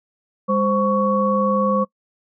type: tone cluster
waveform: sine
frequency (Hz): 202.7 / 522 / 1117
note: G#3 / C5 / C#6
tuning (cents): -42 / -4 / +13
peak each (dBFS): -20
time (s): 0.48-1.85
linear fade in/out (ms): 20
effects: noise-tail reverb RT60 0.1 s tail -24 dB re dry